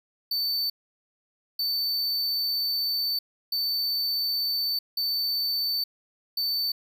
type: tone bursts at uneven times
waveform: square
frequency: 4538 Hz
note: C#8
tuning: 40 cents sharp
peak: -25 dBFS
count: 5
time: 0.31-0.7 / 1.59-3.19 / 3.52-4.79 / 4.97-5.84 / 6.37-6.72 s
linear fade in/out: 5 ms
effects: 11-bit